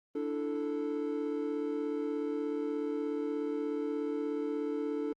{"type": "chord", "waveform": "triangle", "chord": "D suspended second", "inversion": "none", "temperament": "just", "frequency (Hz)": [293.7, 330.4, 440.5], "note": ["D4", "E4", "A4"], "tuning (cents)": [0, 4, 2], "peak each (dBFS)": [-33, -38, -33], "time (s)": [0.15, 5.13], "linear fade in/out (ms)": 5, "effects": ["Opus 24 kbps"]}